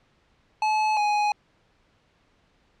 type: tone pair in turn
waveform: square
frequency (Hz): 860 / 834.1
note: A5 / G#5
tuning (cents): -40 / +7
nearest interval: minor second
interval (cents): 53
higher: first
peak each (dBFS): -21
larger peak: neither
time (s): 0.62-0.97 / 0.97-1.32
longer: neither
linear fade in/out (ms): 2
effects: pink hiss -64 dBFS RMS until 2.8 s + low-pass 4000 Hz 12 dB/octave